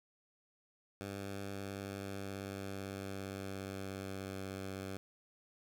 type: tone with pitch glide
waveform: 10% pulse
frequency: 99 to 96.18 Hz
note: G2 to G2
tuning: +18 to -32 cents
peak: -33 dBFS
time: 1.01-4.97 s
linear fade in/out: 0 ms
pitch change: -50 cents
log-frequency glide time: 1.48-4.49 s
effects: none